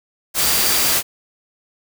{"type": "tone in noise", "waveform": "sine", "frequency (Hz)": 4699, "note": "D8", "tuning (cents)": 0, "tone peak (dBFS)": -25, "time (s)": [0.38, 0.97], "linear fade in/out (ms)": 50, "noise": "white", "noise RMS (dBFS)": -17, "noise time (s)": [0.34, 1.03], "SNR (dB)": -11, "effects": []}